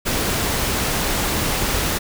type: noise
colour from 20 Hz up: pink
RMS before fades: -21 dBFS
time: 0.05-1.99 s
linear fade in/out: 20 ms
effects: none